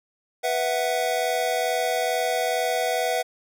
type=chord; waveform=square; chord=B suspended fourth; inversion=none; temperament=just; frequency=493.9 / 658.5 / 740.8 Hz; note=B4 / E5 / F#5; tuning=0 / -2 / +2 cents; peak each=-28 / -27 / -27 dBFS; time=0.43-3.23 s; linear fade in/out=20 ms; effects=none